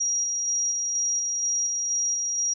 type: tone with tremolo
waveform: sine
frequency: 5710 Hz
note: F8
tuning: 37 cents sharp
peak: -22 dBFS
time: 0-2.54 s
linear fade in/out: 10 ms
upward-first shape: square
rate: 2.1 Hz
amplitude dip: 25%
effects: none